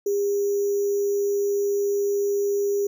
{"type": "tone with sample-and-hold", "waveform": "sine", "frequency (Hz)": 403.1, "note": "G4", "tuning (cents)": 48, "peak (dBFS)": -20, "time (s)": [0.06, 2.87], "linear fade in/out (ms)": 5, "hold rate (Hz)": 6300, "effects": []}